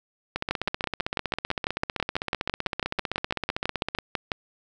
two click trains, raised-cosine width 0.3 ms, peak -11 / -9 dBFS, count 57 / 24, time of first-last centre 0.36-3.95 / 0.51-4.318 s, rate 15.6 / 6.04 Hz, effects none

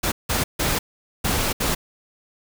pink noise bursts at uneven times, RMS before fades -22 dBFS, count 5, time 0.03-0.12 / 0.29-0.44 / 0.59-0.79 / 1.24-1.53 / 1.6-1.75 s, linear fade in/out 10 ms, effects none

